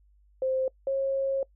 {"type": "tone pair in turn", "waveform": "sine", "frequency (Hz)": [523.3, 541.9], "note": ["C5", "C#5"], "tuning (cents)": [0, -39], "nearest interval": "minor second", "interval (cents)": 61, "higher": "second", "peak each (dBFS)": -24, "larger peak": "neither", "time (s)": [[0.42, 0.68], [0.87, 1.43]], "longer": "second", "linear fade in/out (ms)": 2, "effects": ["noise-tail reverb RT60 0.1 s tail -24 dB re dry", "added 50 Hz sine -58 dBFS peak until 1.55 s"]}